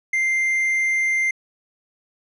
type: tone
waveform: triangle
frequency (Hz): 2093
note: C7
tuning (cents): 0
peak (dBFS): -16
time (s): 0.13-1.31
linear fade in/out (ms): 5
effects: resampled to 24000 Hz